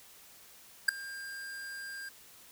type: tone with ADSR envelope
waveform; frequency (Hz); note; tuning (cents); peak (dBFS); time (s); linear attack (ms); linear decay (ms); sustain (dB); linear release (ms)
square; 1600; G6; +35; -18; 0.88-2.09; 9; 4; -23; 5
effects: white hiss -56 dBFS RMS until 2.51 s